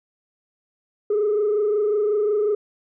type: tone with frequency modulation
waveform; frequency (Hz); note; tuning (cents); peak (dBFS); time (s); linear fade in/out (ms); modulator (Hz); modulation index
sine; 419.1; G#4; +16; -16; 1.1-2.55; 5; 25.5; 0.6
effects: tanh soft clip ceiling -15 dBFS